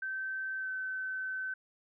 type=tone with pitch glide; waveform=sine; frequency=1546 to 1527.4 Hz; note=G6 to G6; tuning=-24 to -45 cents; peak=-34 dBFS; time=0.02-1.54 s; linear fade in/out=5 ms; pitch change=-21 cents; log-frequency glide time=0.58-0.69 s; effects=none